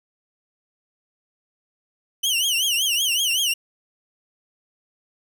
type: tone with vibrato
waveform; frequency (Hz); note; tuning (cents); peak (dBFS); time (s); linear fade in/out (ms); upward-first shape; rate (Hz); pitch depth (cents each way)
sawtooth; 2986; F#7; +15; -16; 2.23-3.54; 10; triangle; 5.3; 190
effects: none